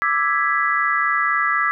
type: chord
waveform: sine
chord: E dominant seventh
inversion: third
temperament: equal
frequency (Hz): 1174.7 / 1318.5 / 1661.2 / 1975.5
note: D6 / E6 / G#6 / B6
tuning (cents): 0 / 0 / 0 / 0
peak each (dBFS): -22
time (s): 0.02-1.71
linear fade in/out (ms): 0
effects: none